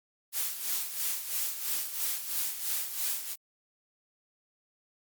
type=noise with tremolo; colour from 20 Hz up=blue; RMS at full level=-30 dBFS; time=0.32-3.36 s; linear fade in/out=50 ms; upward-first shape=sine; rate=3 Hz; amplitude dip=65%; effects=Opus 48 kbps